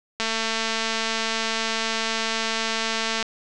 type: click train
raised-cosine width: 0.2 ms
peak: -8 dBFS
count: 679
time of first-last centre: 0.2-3.227 s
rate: 224 Hz
effects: resampled to 22050 Hz + 8-bit